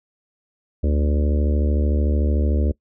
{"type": "harmonic tone", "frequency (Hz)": 73.42, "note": "D2", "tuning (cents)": 0, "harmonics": [1, 3, 4, 5, 6, 7, 8], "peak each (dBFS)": [-17, -27, -29, -31, -33, -34, -35], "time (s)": [0.83, 2.72], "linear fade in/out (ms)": 10, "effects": ["noise-tail reverb RT60 0.1 s tail -22 dB re dry"]}